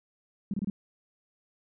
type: tone bursts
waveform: sine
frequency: 198.6 Hz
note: G3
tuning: 23 cents sharp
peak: -27 dBFS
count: 4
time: 0.51-0.7 s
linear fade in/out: 2 ms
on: 28 ms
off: 26 ms
effects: none